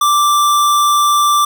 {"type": "tone", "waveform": "square", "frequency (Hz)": 1174.7, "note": "D6", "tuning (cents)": 0, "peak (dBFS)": -10, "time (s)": [0.01, 1.45], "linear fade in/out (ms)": 5, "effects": []}